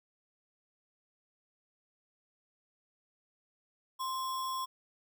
sine tone with sample-and-hold, 1046.5 Hz, C6, in tune, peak -33 dBFS, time 3.99-4.66 s, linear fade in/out 20 ms, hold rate 4410 Hz, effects none

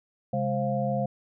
sine tone cluster, 132.8 / 206 / 529 / 698 Hz, C3 / G#3 / C5 / F5, +26 / -14 / +19 / -1 cents, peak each -30 dBFS, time 0.33-1.06 s, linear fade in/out 5 ms, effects none

